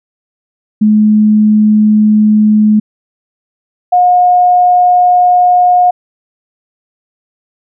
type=tone pair in turn; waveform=sine; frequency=213 / 718.9 Hz; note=G#3 / F5; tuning=+44 / +50 cents; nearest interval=octave + major sixth; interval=2106 cents; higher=second; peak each=-4 dBFS; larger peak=neither; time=0.81-2.8 / 3.92-5.91 s; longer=neither; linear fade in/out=10 ms; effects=none